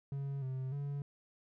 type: tone with pitch steps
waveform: triangle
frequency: 138.8 / 130.9 / 142.1 Hz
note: C#3 / C3 / C#3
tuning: +3 / +1 / +43 cents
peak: -34 dBFS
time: 0.12-1.02 s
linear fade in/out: 2 ms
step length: 300 ms
effects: none